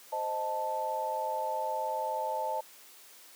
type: chord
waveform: sine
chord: A diminished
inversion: first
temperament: equal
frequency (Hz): 523.3 / 622.3 / 880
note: C5 / Eb5 / A5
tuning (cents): 0 / 0 / 0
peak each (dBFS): -37 / -36 / -32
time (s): 0.12-2.61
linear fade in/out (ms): 10
effects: white hiss -54 dBFS RMS until 3.35 s + high-pass 300 Hz 12 dB/octave